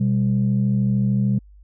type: tone pair together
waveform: sine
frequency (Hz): 124.92 / 198.3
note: B2 / G3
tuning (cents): +20 / +20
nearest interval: minor sixth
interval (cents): 800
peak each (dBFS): -18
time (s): 0-1.39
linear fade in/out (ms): 10
effects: tanh soft clip ceiling -11 dBFS + added 50 Hz sine -44 dBFS peak until 1.63 s